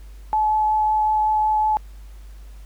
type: tone with vibrato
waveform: sine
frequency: 859 Hz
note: A5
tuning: 42 cents flat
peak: -16 dBFS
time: 0.33-1.77 s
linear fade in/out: 0 ms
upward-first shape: triangle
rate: 5.4 Hz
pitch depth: 10 cents each way
effects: added 50 Hz sine -37 dBFS peak until 2.65 s + pink hiss -55 dBFS RMS until 2.65 s